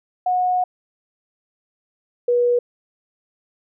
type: tone pair in turn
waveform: sine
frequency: 729 / 484.7 Hz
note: F#5 / B4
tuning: -26 / -32 cents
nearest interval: perfect fifth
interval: 706 cents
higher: first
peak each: -16 / -14 dBFS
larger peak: second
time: 0.26-0.64 / 2.28-2.59 s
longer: first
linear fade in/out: 5 ms
effects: none